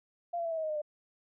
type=tone with pitch steps; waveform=sine; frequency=692 / 677.8 / 663.8 / 650.1 / 636.8 / 623.7 / 610.8 / 598.3 Hz; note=F5 / E5 / E5 / E5 / D#5 / D#5 / D#5 / D5; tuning=-16 / +48 / +12 / -24 / +40 / +4 / -32 / +32 cents; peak=-31 dBFS; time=0.33-0.818 s; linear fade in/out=10 ms; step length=61 ms; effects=none